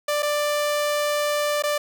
sawtooth tone with dropouts, 590 Hz, D5, 8 cents sharp, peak -17 dBFS, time 0.08-1.78 s, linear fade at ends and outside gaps 5 ms, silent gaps 0.224-0.228 / 1.624-1.636 s, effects none

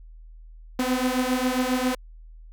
sawtooth beating tone pair, 250.4 / 257.8 Hz, B3 / C4, +24 / -26 cents, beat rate 7.4 Hz, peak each -21 dBFS, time 0.79-1.95 s, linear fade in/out 5 ms, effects added 40 Hz sine -42 dBFS peak until 2.52 s

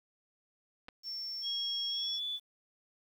clicks, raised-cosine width 0.3 ms, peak -31 dBFS, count 2, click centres 0.884 / 0.888 s
sine tone, 5430 Hz, F8, 50 cents flat, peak -37 dBFS, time 1.03-2.2 s, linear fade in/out 50 ms
sine tone with pitch glide, 3300 to 3464 Hz, G#7 to A7, -12 to -28 cents, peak -34 dBFS, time 1.42-2.4 s, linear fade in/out 50 ms, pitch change +84 cents, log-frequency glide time 1.89-2.25 s
effects 10-bit

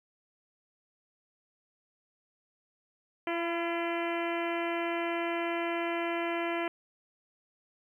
harmonic tone with a mistuned harmonic, 339.6 Hz, F4, 48 cents flat, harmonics 1 / 2 / 3 / 4 / 5 / 6 / 7 / 8 / 9, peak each -33 / -35 / -39 / -42 / -42 / -41 / -41 / -46 / -47 dBFS, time 3.27-6.68 s, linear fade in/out 2 ms, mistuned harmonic 3, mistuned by -25 cents, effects 11-bit

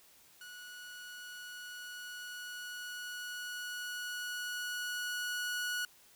sawtooth tone with level ramp, 1464 Hz, F#6, 19 cents flat, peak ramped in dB -44 to -30 dBFS, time 0.41-5.85 s, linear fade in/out 2 ms, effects white hiss -62 dBFS RMS until 6.15 s

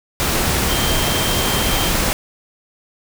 sine tone in noise, 3157 Hz, G7, 12 cents sharp, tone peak -25 dBFS, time 0.69-1.89 s, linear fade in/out 0 ms, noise pink, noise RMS -18 dBFS, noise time 0.2-2.13 s, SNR -10 dB, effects none

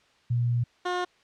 sine / 15% pulse tone pair in turn, 120 / 358.9 Hz, B2 / F4, -49 / +47 cents, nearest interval octave + perfect fifth, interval 1896 cents, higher second, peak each -22 / -20 dBFS, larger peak second, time 0.3-0.64 / 0.85-1.05 s, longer first, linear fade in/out 10 ms, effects white hiss -62 dBFS RMS until 1.23 s + low-pass 4000 Hz 12 dB/octave

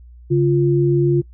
sine tone pair together, 140.4 / 348.1 Hz, C#3 / F4, +22 / -6 cents, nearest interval octave + major third, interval 1572 cents, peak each -15 dBFS, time 0.3-1.22 s, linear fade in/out 20 ms, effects noise-tail reverb RT60 0.1 s tail -22 dB re dry + added 60 Hz sine -39 dBFS peak until 1.33 s

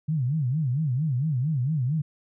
sine tone with vibrato, 140 Hz, C#3, 18 cents sharp, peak -22 dBFS, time 0.08-2.02 s, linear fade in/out 10 ms, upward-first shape sine, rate 4.4 Hz, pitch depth 250 cents each way, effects none

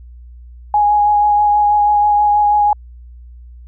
sine tone with vibrato, 830.6 Hz, G#5, in tune, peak -9 dBFS, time 0.74-2.73 s, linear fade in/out 2 ms, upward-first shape sine, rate 6.2 Hz, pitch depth 14 cents each way, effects added 60 Hz sine -34 dBFS peak until 3.67 s

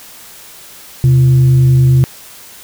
sine tone with frequency modulation, 130.2 Hz, C3, 8 cents flat, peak -5 dBFS, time 1.04-2.04 s, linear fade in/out 0 ms, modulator 210 Hz, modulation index 0.22, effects white hiss -36 dBFS RMS until 2.63 s

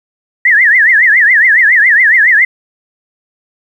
sine tone with vibrato, 1864.7 Hz, A#6, in tune, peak -4 dBFS, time 0.45-2.45 s, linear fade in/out 5 ms, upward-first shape triangle, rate 7.2 Hz, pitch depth 240 cents each way, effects 7-bit

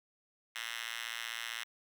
5% pulse tone with high-pass filter, 115.6 Hz, A#2, 14 cents flat, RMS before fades -41 dBFS, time 0.55-1.64 s, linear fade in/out 10 ms, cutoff 2200 Hz, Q 7.6, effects none

